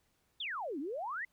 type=exponential two-way sweep; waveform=sine; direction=down then up; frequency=3743 to 260.1 to 2079 Hz; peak=-36 dBFS; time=0.4-1.25 s; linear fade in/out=5 ms; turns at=0.79 s; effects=pink hiss -75 dBFS RMS until 1.32 s